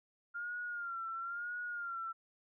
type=tone with vibrato; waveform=sine; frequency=1396.9 Hz; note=F6; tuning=in tune; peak=-38 dBFS; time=0.34-2.13 s; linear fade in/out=20 ms; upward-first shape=sine; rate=1 Hz; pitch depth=69 cents each way; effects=none